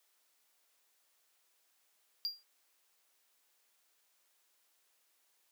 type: tone with exponential decay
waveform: triangle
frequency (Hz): 4774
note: D8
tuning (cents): +28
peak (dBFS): -29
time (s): 2.25-2.43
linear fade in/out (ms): 0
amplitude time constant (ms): 39
effects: white hiss -74 dBFS RMS until 5.51 s + high-pass 400 Hz 12 dB/octave